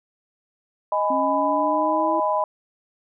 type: chord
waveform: sine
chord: G# minor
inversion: second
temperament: just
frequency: 623 / 830.6 / 996.7 Hz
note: D#5 / G#5 / B5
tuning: +2 / 0 / +16 cents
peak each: -23 / -26 / -22 dBFS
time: 0.92-2.44 s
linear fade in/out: 2 ms
type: linear sweep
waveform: sine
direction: up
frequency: 264.4 to 329.6 Hz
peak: -25 dBFS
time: 1.1-2.2 s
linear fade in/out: 5 ms
effects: none